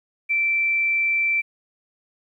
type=tone; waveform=sine; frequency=2338 Hz; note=D7; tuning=8 cents flat; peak=-18 dBFS; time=0.29-1.42 s; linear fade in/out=20 ms; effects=10-bit